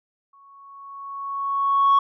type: tone with exponential growth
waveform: sine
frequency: 1108.7 Hz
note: C#6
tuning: in tune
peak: -10 dBFS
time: 0.33-1.99 s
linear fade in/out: 5 ms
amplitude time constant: 360 ms
effects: tanh soft clip ceiling -11 dBFS